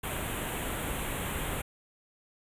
pink band-stop noise, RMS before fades -34 dBFS, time 0.03-1.62 s, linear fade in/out 10 ms, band 3500 to 7500 Hz, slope 48 dB/octave, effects resampled to 32000 Hz

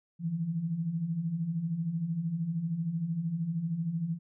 sine beating tone pair, 155.56 / 168.56 Hz, D#3 / E3, 0 / +39 cents, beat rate 13 Hz, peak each -37 / -30 dBFS, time 0.19-4.19 s, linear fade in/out 50 ms, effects none

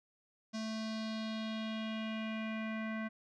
square tone with low-pass filter sweep, 220 Hz, A3, in tune, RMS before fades -39 dBFS, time 0.53-3.09 s, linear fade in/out 20 ms, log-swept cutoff 5500 to 1900 Hz, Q 3, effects none

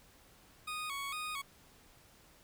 20% pulse tone with vibrato, 1174.7 Hz, D6, in tune, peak -33 dBFS, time 0.67-1.42 s, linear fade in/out 10 ms, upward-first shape square, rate 2.2 Hz, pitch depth 93 cents each way, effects pink hiss -62 dBFS RMS until 2.43 s

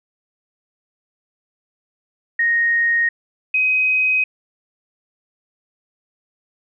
sine tone pair in turn, 1864.7 / 2520 Hz, A#6 / D#7, 0 / +21 cents, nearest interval perfect fourth, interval 521 cents, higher second, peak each -14 dBFS, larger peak neither, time 2.39-3.09 / 3.54-4.24 s, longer neither, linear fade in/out 5 ms, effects none

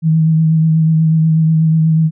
sine tone with vibrato, 159.7 Hz, D#3, 45 cents sharp, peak -8 dBFS, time 0.02-2.11 s, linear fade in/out 50 ms, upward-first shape triangle, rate 8.2 Hz, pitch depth 28 cents each way, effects none

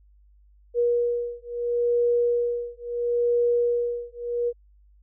sine beating tone pair, 478.2 / 478.94 Hz, A#4 / A#4, +44 / +47 cents, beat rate 0.74 Hz, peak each -24 dBFS, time 0.74-4.53 s, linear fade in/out 50 ms, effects added 50 Hz sine -53 dBFS peak until 5.02 s

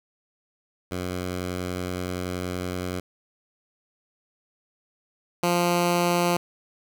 10% pulse tone pair in turn, 90.6 / 174.52 Hz, F#2 / F3, -36 / -1 cents, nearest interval major seventh, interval 1135 cents, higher second, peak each -20 / -12 dBFS, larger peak second, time 0.91-3 / 5.43-6.37 s, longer first, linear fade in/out 5 ms, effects none

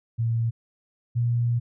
sine tone pair in turn, 115.2 / 119.06 Hz, A#2 / A#2, -20 / +37 cents, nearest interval minor second, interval 57 cents, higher second, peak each -21 / -20 dBFS, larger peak second, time 0.18-0.51 / 1.15-1.6 s, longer second, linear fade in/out 20 ms, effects none

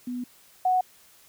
sine tone pair in turn, 246.9 / 738.5 Hz, B3 / F#5, 0 / -3 cents, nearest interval octave + perfect fifth, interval 1897 cents, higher second, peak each -29 / -19 dBFS, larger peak second, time 0.07-0.24 / 0.65-0.81 s, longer first, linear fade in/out 5 ms, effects white hiss -56 dBFS RMS until 1.28 s

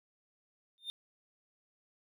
triangle tone with exponential growth, 3625 Hz, A#7, 49 cents flat, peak -32 dBFS, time 0.78-0.9 s, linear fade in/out 0 ms, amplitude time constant 26 ms, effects none

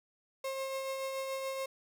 35% pulse tone with tremolo, 535 Hz, C5, 38 cents sharp, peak -32 dBFS, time 0.44-1.66 s, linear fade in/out 5 ms, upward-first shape triangle, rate 7 Hz, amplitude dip 35%, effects none

